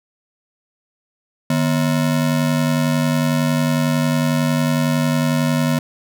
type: ring-modulated tone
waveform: square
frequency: 199.3 Hz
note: G3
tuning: 29 cents sharp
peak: -13 dBFS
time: 1.5-5.79 s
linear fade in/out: 2 ms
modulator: 45.5 Hz
effects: none